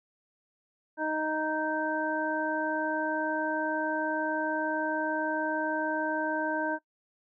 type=harmonic tone; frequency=311.1 Hz; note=D#4; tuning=in tune; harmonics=1 / 2 / 3 / 5; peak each=-33 / -33 / -33 / -33 dBFS; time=0.97-6.79 s; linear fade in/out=50 ms; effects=noise-tail reverb RT60 0.1 s tail -21 dB re dry